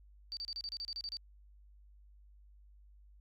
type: tone bursts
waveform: sine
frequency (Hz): 4626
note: D8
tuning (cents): -27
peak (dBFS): -38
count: 11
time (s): 0.32-1.169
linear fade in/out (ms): 0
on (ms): 49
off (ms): 31
effects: added 50 Hz sine -57 dBFS peak until 3.2 s